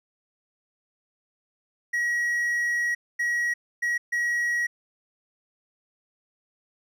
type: tone bursts at uneven times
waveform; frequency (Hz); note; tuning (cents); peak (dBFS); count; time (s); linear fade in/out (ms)
triangle; 1909; A#6; +41; -21; 4; 1.93-2.95 / 3.19-3.54 / 3.82-3.98 / 4.12-4.67; 10
effects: none